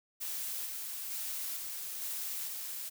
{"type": "noise with tremolo", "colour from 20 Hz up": "blue", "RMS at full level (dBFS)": -38, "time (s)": [0.2, 2.9], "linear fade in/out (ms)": 20, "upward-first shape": "square", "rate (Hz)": 1.1, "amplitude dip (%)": 25, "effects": []}